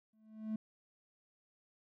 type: tone with exponential growth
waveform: triangle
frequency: 217.7 Hz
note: A3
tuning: 18 cents flat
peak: -30 dBFS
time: 0.13-0.56 s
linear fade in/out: 5 ms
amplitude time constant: 93 ms
effects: tanh soft clip ceiling -29 dBFS